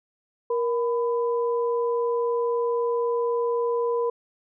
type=tone pair together; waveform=sine; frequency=471.9 / 1000 Hz; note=A#4 / B5; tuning=+21 / +21 cents; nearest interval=octave + minor second; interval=1300 cents; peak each=-22 / -30 dBFS; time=0.5-4.1 s; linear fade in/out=5 ms; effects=none